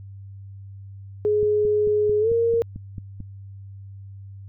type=tone with pitch glide; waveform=sine; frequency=420 to 463.3 Hz; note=G#4 to A#4; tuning=+19 to -11 cents; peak=-17 dBFS; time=1.25-2.62 s; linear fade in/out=0 ms; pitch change=+170 cents; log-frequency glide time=2.2-2.3 s
type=click train; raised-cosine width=5 ms; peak=-22 dBFS; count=9; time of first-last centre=1.43-3.204 s; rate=4.51 Hz
effects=added 98 Hz sine -37 dBFS peak until 4.48 s